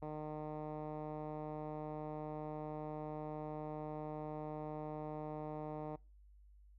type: tone with low-pass filter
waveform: 10% pulse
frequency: 152.6 Hz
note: D#3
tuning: 33 cents flat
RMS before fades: -44 dBFS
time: 0.02-5.96 s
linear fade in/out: 5 ms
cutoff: 870 Hz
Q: 1.1
effects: noise-tail reverb RT60 0.3 s tail -24 dB re dry + added 50 Hz sine -59 dBFS peak until 6.78 s